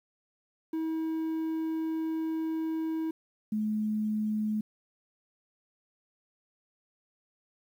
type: tone pair in turn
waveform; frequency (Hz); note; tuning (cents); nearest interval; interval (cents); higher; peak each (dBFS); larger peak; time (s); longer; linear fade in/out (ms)
triangle / sine; 320.8 / 214.1; E4 / A3; -47 / -47; perfect fifth; 700; first; -27; neither; 0.73-3.11 / 3.52-4.61; first; 5
effects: 10-bit